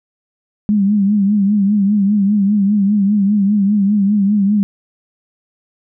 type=tone with vibrato; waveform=sine; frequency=202.8 Hz; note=G#3; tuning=41 cents flat; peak=-10 dBFS; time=0.69-4.63 s; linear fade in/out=0 ms; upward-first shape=triangle; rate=5 Hz; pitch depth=96 cents each way; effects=none